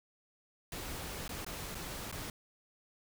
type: noise with dropouts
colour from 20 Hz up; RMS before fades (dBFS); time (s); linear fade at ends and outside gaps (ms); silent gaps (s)
pink; -42; 0.72-2.3; 2; 1.279-1.292 / 1.447-1.464 / 1.747-1.751 / 2.115-2.125
effects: none